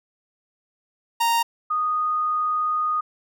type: tone pair in turn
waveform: 45% pulse / sine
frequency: 929 / 1237.3 Hz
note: A#5 / D#6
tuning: -6 / -10 cents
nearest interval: perfect fourth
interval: 496 cents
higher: second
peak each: -18 / -20 dBFS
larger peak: first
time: 1.2-1.43 / 1.7-3.01 s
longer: second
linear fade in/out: 10 ms
effects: none